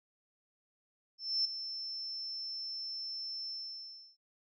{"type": "tone with ADSR envelope", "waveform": "sine", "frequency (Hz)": 5330, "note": "E8", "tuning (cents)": 18, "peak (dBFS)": -27, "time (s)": [1.18, 4.17], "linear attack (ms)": 270, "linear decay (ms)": 6, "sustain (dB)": -11, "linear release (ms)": 680, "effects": []}